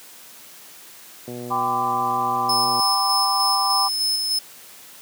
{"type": "click train", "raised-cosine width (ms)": 2, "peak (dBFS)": -20, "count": 186, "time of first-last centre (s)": [1.28, 2.796], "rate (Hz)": 122}
{"type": "chord", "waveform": "sine", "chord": "G major", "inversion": "none", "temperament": "equal with one note detuned", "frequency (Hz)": [784, 1010.3, 1174.7], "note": ["G5", "B5", "D6"], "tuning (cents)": [0, 39, 0], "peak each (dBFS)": -24, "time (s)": [1.5, 3.89], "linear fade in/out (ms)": 20}
{"type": "tone with tremolo", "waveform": "40% pulse", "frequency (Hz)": 5210, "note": "E8", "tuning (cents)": -21, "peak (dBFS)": -18, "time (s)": [2.49, 4.39], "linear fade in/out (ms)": 5, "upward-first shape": "square", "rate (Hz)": 3.3, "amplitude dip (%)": 30}
{"effects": ["white hiss -44 dBFS RMS until 5.01 s", "high-pass 150 Hz 12 dB/octave"]}